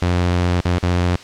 sawtooth tone with dropouts, 88.6 Hz, F2, 25 cents sharp, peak -11 dBFS, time 0.02-1.16 s, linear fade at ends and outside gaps 0 ms, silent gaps 0.607-0.654 / 0.783-0.829 s, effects white hiss -38 dBFS RMS until 1.23 s + low-pass 5000 Hz 12 dB/octave

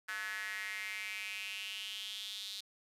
square tone with high-pass filter sweep, 100.2 Hz, G2, 38 cents sharp, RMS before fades -42 dBFS, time 0.08-2.61 s, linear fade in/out 10 ms, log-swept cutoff 1600 to 3900 Hz, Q 5.3, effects resampled to 32000 Hz + 11-bit

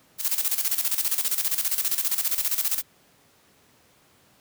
blue noise with tremolo, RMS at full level -23 dBFS, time 0.18-2.83 s, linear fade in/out 50 ms, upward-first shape square, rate 15 Hz, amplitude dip 70%, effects pink hiss -59 dBFS RMS until 4.4 s + high-pass 100 Hz 12 dB/octave

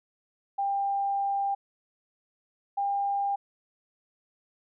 sine tone pair in turn, 795 / 800.1 Hz, G5 / G5, +24 / +35 cents, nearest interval unison, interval 11 cents, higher second, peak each -25 / -25 dBFS, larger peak neither, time 0.58-1.55 / 2.77-3.36 s, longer first, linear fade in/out 10 ms, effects none

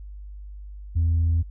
sine tone, 82.7 Hz, E2, 6 cents sharp, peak -16 dBFS, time 0.95-1.43 s, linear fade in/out 20 ms, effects tanh soft clip ceiling -16 dBFS + added 50 Hz sine -36 dBFS peak until 1.5 s

